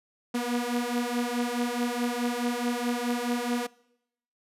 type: beating tone pair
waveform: sawtooth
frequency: 238.8 / 243.5 Hz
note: A#3 / B3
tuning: +42 / -24 cents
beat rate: 4.7 Hz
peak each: -27 / -25 dBFS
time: 0.34-3.67 s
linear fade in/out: 10 ms
effects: noise-tail reverb RT60 0.8 s tail -23 dB re dry + resampled to 32000 Hz